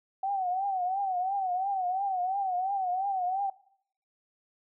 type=tone with vibrato; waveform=sine; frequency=757 Hz; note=F#5; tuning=39 cents sharp; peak=-27 dBFS; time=0.23-3.5 s; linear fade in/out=5 ms; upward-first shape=triangle; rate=2.9 Hz; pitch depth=120 cents each way; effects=noise-tail reverb RT60 0.6 s tail -18 dB re dry